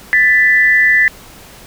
sine tone pair together, 1760 / 1987 Hz, A6 / B6, 0 / +10 cents, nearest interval major second, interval 210 cents, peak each -10 dBFS, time 0.13-1.08 s, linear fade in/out 0 ms, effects pink hiss -38 dBFS RMS until 1.66 s

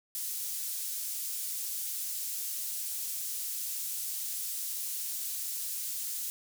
pink high-pass noise, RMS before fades -36 dBFS, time 0.15-6.3 s, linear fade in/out 0 ms, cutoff 8000 Hz, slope 12 dB/octave, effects none

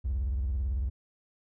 triangle tone with vibrato, 65 Hz, C2, 11 cents flat, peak -24 dBFS, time 0.04-0.9 s, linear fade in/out 20 ms, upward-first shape sine, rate 18 Hz, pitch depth 290 cents each way, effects tanh soft clip ceiling -23 dBFS

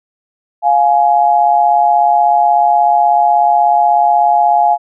sine tone pair together, 702 / 838.4 Hz, F5 / G#5, +9 / +16 cents, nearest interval minor third, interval 307 cents, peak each -10 dBFS, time 0.62-4.78 s, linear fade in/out 50 ms, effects none

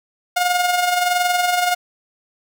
sawtooth tone with amplitude modulation, 715 Hz, F5, 41 cents sharp, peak -10 dBFS, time 0.36-1.75 s, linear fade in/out 10 ms, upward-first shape sine, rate 21.4 Hz, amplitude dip 50%, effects none

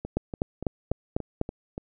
two click trains, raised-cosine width 2 ms, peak -20 / -11 dBFS, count 7 / 6, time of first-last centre 0.05-1.779 / 0.17-1.414 s, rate 3.47 / 4.02 Hz, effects none

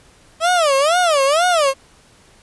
30% pulse tone with vibrato, 626 Hz, D#5, 10 cents sharp, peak -10 dBFS, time 0.4-1.74 s, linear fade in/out 50 ms, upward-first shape sine, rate 2.1 Hz, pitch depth 260 cents each way, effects pink hiss -50 dBFS RMS until 2.42 s + resampled to 24000 Hz

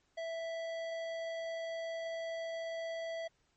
sine tone with hard clipping, 659.3 Hz, E5, in tune, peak -39 dBFS, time 0.17-3.28 s, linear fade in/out 10 ms, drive 13 dB, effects pink hiss -75 dBFS RMS until 3.56 s + MP3 32 kbps

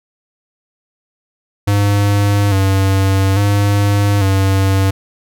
square tone with vibrato, 99.1 Hz, G2, 19 cents sharp, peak -11 dBFS, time 1.67-4.91 s, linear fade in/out 10 ms, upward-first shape square, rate 0.59 Hz, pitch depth 43 cents each way, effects none

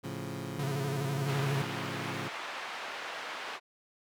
20% pulse chord, A augmented, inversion none, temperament equal, 110 / 138.59 / 174.61 Hz, A2 / C#3 / E#3, 0 / 0 / 0 cents, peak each -37 / -35 / -37 dBFS, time 0.03-2.29 s, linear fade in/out 20 ms
square tone with vibrato, 139.1 Hz, C#3, 6 cents sharp, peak -31 dBFS, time 0.59-1.62 s, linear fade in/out 5 ms, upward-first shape square, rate 12 Hz, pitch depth 59 cents each way
pink band-pass noise, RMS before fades -40 dBFS, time 1.25-3.6 s, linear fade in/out 50 ms, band 750 to 3000 Hz, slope 12 dB/octave
effects none

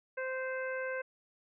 harmonic tone, 520 Hz, C5, 11 cents flat, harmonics 1 / 2 / 3 / 4 / 5, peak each -36 / -46 / -39 / -46 / -50 dBFS, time 0.17-1.02 s, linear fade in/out 10 ms, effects none

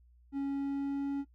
triangle tone with pitch glide, 277.2 to 279.5 Hz, C#4 to C#4, 0 to +14 cents, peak -29 dBFS, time 0.32-1.25 s, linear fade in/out 50 ms, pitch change +14 cents, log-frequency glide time 0.43-1.1 s, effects noise-tail reverb RT60 0.1 s tail -18 dB re dry + added 60 Hz sine -59 dBFS peak until 1.34 s

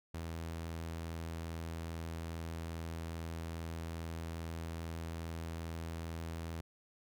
sawtooth tone, 82.41 Hz, E2, in tune, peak -36 dBFS, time 0.14-6.61 s, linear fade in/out 5 ms, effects none

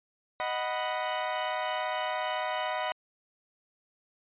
sawtooth chord, B major, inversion first, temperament equal, 622.3 / 740 / 987.8 Hz, D#5 / F#5 / B5, 0 / 0 / 0 cents, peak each -30 dBFS, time 0.4-2.92 s, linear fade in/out 0 ms, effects resampled to 8000 Hz

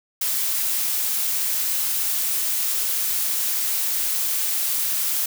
blue noise, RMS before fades -23 dBFS, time 0.21-5.26 s, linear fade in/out 5 ms, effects none

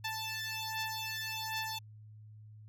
10% pulse beating tone pair, 880 / 881.3 Hz, A5 / A5, 0 / +3 cents, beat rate 1.3 Hz, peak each -31 dBFS, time 0.04-1.79 s, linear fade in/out 10 ms, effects added 107 Hz sine -50 dBFS peak until 2.68 s

